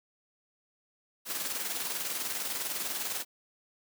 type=noise with tremolo; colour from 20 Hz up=white; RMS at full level=-33 dBFS; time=1.25-3.25 s; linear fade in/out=50 ms; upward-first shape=square; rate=20 Hz; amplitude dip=40%; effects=high-pass 200 Hz 12 dB/octave